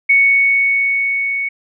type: tone with level ramp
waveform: sine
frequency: 2221 Hz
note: C#7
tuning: 3 cents sharp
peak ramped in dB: -7 to -17 dBFS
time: 0.09-1.49 s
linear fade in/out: 10 ms
effects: none